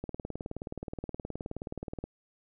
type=click train; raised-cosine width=2 ms; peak=-23 dBFS; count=39; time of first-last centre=0.04-2.04 s; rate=19 Hz; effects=none